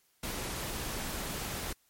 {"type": "noise", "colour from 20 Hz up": "pink", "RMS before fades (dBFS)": -37, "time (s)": [0.23, 1.73], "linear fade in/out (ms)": 5, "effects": ["white hiss -70 dBFS RMS until 1.89 s", "MP3 64 kbps"]}